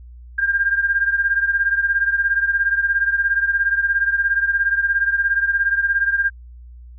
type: beating tone pair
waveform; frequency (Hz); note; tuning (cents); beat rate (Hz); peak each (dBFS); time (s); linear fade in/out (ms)
sine; 1599 / 1616; G6 / G#6; +34 / -48; 17; -17 / -21; 0.38-6.3; 10
effects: added 60 Hz sine -37 dBFS peak until 6.98 s

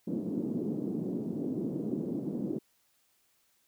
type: band-pass noise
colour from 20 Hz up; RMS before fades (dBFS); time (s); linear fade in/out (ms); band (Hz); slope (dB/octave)
white; -34; 0.07-2.59; 10; 180 to 320; 24
effects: white hiss -71 dBFS RMS until 3.67 s

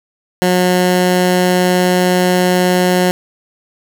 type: tone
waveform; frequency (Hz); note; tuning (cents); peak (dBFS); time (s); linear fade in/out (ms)
15% pulse; 181.1; F#3; -37; -4; 0.42-3.11; 0
effects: none

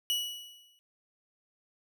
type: tone with exponential decay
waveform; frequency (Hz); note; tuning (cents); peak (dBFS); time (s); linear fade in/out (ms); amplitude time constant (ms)
40% pulse; 2935; F#7; -15; -25; 0.1-0.79; 0; 150
effects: none

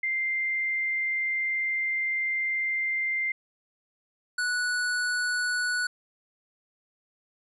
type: tone pair in turn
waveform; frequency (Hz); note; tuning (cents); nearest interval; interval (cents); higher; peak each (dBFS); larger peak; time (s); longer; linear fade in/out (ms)
sine / square; 2093 / 1474.4; C7 / F#6; 0 / -7; tritone; 607; first; -25 / -26; first; 0.03-3.32 / 4.38-5.87; first; 5
effects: resampled to 24000 Hz

